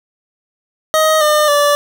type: tone with pitch steps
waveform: 25% pulse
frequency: 628 / 603.8 / 580.6 Hz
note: D#5 / D5 / D5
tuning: +16 / +48 / -20 cents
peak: -6 dBFS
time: 0.94-1.75 s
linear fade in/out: 0 ms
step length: 270 ms
effects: none